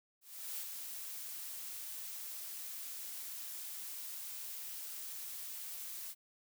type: noise with ADSR envelope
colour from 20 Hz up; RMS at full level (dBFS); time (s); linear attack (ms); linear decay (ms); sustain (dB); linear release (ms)
blue; -41; 0.21-6.15; 370; 69; -4; 47
effects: none